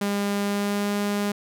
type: tone with pitch glide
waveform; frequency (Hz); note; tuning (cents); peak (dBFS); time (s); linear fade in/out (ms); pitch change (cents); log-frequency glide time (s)
sawtooth; 202.2 to 204.3; G#3 to G#3; -46 to -28; -19; 0.01-1.32; 5; +18; 0.44-0.95
effects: none